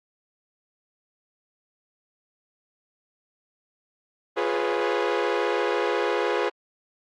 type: chord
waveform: sawtooth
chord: C# dominant seventh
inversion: first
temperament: equal with one note detuned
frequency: 349.2 / 415.3 / 493.9 / 548 Hz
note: E#4 / G#4 / B4 / C#5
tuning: 0 / 0 / 0 / -20 cents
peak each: -25 / -22 / -23 / -27 dBFS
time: 4.36-6.5 s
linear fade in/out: 20 ms
effects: low-pass 3000 Hz 12 dB/octave + Opus 24 kbps